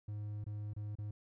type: tone with dropouts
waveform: triangle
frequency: 104.6 Hz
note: G#2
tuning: 13 cents sharp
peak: -37 dBFS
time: 0.08-1.11 s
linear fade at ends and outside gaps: 5 ms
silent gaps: 0.442-0.464 / 0.735-0.763 / 0.954-0.985 s
effects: none